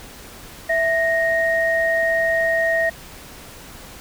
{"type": "tone pair together", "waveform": "sine", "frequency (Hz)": [659.3, 1864.7], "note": ["E5", "A#6"], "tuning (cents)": [0, 0], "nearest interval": "octave + tritone", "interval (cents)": 1800, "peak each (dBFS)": -19, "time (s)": [0.69, 2.9], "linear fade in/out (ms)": 10, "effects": ["pink hiss -40 dBFS RMS until 4 s"]}